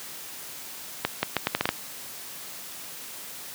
accelerating click train, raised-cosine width 0.3 ms, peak -6 dBFS, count 8, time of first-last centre 1.05-1.69 s, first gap 180 ms, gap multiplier 0.76, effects white hiss -40 dBFS RMS until 3.54 s + high-pass 100 Hz 12 dB/octave

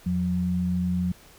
sine tone pair together, 84.76 / 179.6 Hz, E2 / F3, +49 / +49 cents, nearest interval octave + minor second, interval 1300 cents, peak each -30 / -23 dBFS, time 0.06-1.12 s, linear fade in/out 5 ms, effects pink hiss -52 dBFS RMS until 1.38 s

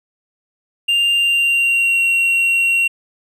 triangle tone with pitch glide, 2794 to 2743 Hz, F7 to F7, 0 to -32 cents, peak -11 dBFS, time 0.88-2.88 s, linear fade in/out 10 ms, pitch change -32 cents, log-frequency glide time 1.13-2.02 s, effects none

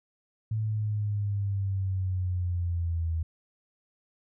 sine linear sweep, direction down, 110 to 80.7 Hz, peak -26 dBFS, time 0.51-3.23 s, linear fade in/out 5 ms, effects none

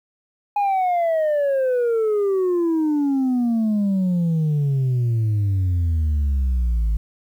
sine exponential sweep, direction down, 830.6 to 52.3 Hz, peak -14 dBFS, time 0.56-6.97 s, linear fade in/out 5 ms, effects tanh soft clip ceiling -16 dBFS + 9-bit

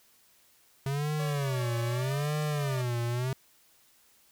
square tone with vibrato, 134.2 Hz, C3, 44 cents sharp, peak -29 dBFS, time 0.86-3.33 s, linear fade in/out 2 ms, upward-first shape sine, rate 0.81 Hz, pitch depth 220 cents each way
sawtooth tone with pitch glide, 567 to 597.3 Hz, C#5 to D5, +39 to +29 cents, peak -34 dBFS, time 1.19-2.82 s, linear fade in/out 10 ms, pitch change +90 cents, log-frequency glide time 1.92-2.09 s
effects white hiss -63 dBFS RMS until 4.31 s

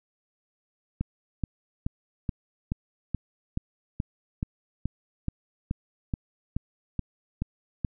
click train, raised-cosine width 5 ms, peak -15 dBFS, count 17, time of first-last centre 1.01-7.848 s, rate 2.34 Hz, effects none

